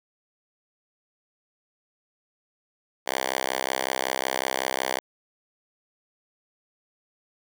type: tone with high-pass filter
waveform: 5% pulse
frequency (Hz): 65.41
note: C2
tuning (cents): 0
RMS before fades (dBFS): -28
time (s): 3.06-5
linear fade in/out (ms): 20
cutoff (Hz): 660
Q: 0.74
effects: none